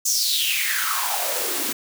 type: noise with high-pass filter sweep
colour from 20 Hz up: white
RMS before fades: -23 dBFS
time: 0.05-1.73 s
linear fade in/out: 10 ms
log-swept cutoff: 6600 to 240 Hz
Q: 5.9
effects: none